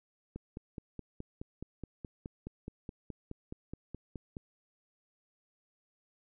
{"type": "click train", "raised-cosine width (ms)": 3, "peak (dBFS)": -28, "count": 20, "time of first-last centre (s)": [0.36, 4.368], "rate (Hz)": 4.74, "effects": []}